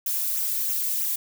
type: noise with flanger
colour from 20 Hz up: violet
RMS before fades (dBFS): -26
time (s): 0.06-1.16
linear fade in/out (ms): 5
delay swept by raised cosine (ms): 0.21 to 2.51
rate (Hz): 3.1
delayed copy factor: -0.8
effects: none